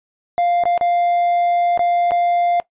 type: tone with dropouts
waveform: triangle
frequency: 698.5 Hz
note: F5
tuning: in tune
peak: -12 dBFS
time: 0.38-2.6 s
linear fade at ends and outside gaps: 0 ms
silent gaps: 0.637-0.655 / 0.777-0.811 / 1.775-1.793 / 2.109-2.118 s
effects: noise-tail reverb RT60 0.1 s tail -18 dB re dry + resampled to 8000 Hz